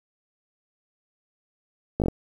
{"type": "slowing click train", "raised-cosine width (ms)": 2, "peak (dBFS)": -10, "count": 5, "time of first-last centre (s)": [2, 2.084], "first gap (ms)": 18, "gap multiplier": 1.1, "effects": ["8-bit"]}